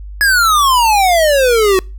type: exponential sweep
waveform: square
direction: down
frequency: 1700 to 367.9 Hz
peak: -9 dBFS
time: 0.21-1.79 s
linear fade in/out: 0 ms
effects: noise-tail reverb RT60 0.3 s tail -26 dB re dry + added 50 Hz sine -26 dBFS peak until 1.98 s